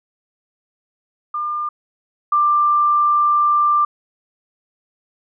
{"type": "tone pair in turn", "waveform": "sine", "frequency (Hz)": [1200, 1184.8], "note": ["D6", "D6"], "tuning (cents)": [37, 15], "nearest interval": "unison", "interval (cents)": 22, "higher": "first", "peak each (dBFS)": [-20, -12], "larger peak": "second", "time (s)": [[1.34, 1.69], [2.32, 3.85]], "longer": "second", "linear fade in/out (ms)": 5, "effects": []}